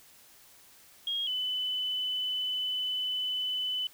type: tone pair in turn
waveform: sine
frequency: 3264 / 3008 Hz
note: G#7 / F#7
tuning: -31 / +28 cents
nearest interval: minor second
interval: 141 cents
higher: first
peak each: -29 / -29 dBFS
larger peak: neither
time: 1.07-1.27 / 1.27-3.87 s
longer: second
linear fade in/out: 2 ms
effects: white hiss -57 dBFS RMS until 3.93 s